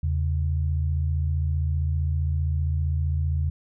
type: tone pair together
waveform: sine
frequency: 81.1 / 136.4 Hz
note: E2 / C#3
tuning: -28 / -28 cents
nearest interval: major sixth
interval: 900 cents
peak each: -22 / -29 dBFS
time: 0.03-3.5 s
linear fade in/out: 5 ms
effects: none